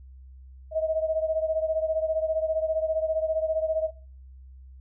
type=beating tone pair; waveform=sine; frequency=632 / 647 Hz; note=D#5 / E5; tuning=+27 / -32 cents; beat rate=15 Hz; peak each=-25 / -29 dBFS; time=0.71-3.91 s; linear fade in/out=50 ms; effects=noise-tail reverb RT60 0.5 s tail -25 dB re dry + added 65 Hz sine -44 dBFS peak until 4.8 s

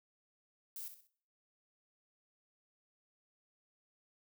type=noise with echo; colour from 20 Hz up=violet; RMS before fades=-45 dBFS; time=0.76-0.88 s; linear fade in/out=2 ms; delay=64 ms; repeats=3; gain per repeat=-9 dB; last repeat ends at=1.072 s; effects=noise-tail reverb RT60 0.5 s tail -17 dB re dry

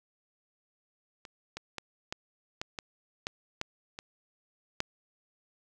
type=clicks; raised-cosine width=0.2 ms; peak=-28 / -21 / -19 / -17 / -17 / -19 / -16 / -15 / -23 / -12 dBFS; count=10; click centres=1.252 / 1.57 / 1.783 / 2.125 / 2.615 / 2.788 / 3.269 / 3.614 / 3.989 / 4.804 s; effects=none

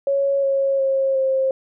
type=tone with pitch steps; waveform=sine; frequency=554.4 / 546.5 / 538.6 / 530.9 Hz; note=C#5 / C#5 / C#5 / C5; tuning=0 / -25 / -50 / +25 cents; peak=-16 dBFS; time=0.07-1.51 s; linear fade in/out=2 ms; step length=360 ms; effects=none

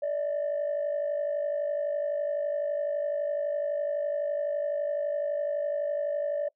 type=tone pair together; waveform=sine; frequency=582 / 633.9 Hz; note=D5 / D#5; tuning=-16 / +32 cents; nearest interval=minor second; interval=148 cents; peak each=-26 / -32 dBFS; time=0.02-6.49 s; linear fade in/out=10 ms; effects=noise-tail reverb RT60 0.1 s tail -24 dB re dry + tanh soft clip ceiling -23 dBFS

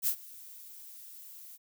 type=noise with ADSR envelope; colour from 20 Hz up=violet; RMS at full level=-27 dBFS; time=0.02-1.58 s; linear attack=52 ms; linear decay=81 ms; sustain=-22 dB; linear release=36 ms; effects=none

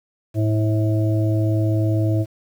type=harmonic tone; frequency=108.1 Hz; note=A2; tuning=30 cents flat; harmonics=1 / 3 / 5 / 6; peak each=-17 / -23 / -32 / -29 dBFS; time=0.34-2.26 s; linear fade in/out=50 ms; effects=8-bit

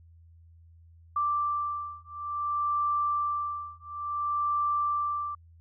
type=beating tone pair; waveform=sine; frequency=1174.7 / 1175.27 Hz; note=D6 / D6; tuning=0 / +1 cents; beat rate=0.57 Hz; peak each=-30 dBFS; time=1.16-5.35 s; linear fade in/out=5 ms; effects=added 83 Hz sine -52 dBFS peak until 5.6 s

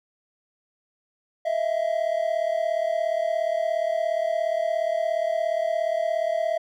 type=tone pair together; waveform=triangle; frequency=637 / 674.1 Hz; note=D#5 / E5; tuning=+41 / +39 cents; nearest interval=minor second; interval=98 cents; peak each=-23 dBFS; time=1.45-6.58 s; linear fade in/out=10 ms; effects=none

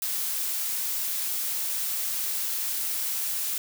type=noise; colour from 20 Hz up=blue; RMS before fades=-29 dBFS; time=0.02-3.58 s; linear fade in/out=2 ms; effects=none

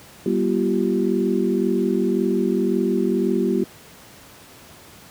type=tone cluster; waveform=sine; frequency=194.8 / 240.3 / 343.4 / 385.3 Hz; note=G3 / B3 / F4 / G4; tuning=-11 / -47 / -29 / -30 cents; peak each=-23 dBFS; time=0.26-3.64 s; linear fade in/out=2 ms; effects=pink hiss -45 dBFS RMS until 5.1 s + high-pass 80 Hz 12 dB/octave

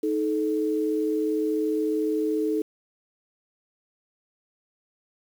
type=tone pair together; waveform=sine; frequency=313.1 / 433.1 Hz; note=D#4 / A4; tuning=+11 / -27 cents; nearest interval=tritone; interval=562 cents; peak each=-25 dBFS; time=0.03-2.62 s; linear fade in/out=5 ms; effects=8-bit

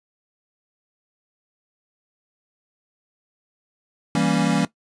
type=chord; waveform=square; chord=E diminished seventh; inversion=none; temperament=equal; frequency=164.81 / 196 / 233.1 / 277.2 Hz; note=E3 / G3 / Bb3 / Db4; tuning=0 / 0 / 0 / 0 cents; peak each=-24 dBFS; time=4.15-4.65 s; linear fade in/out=2 ms; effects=noise-tail reverb RT60 0.1 s tail -17 dB re dry + resampled to 22050 Hz

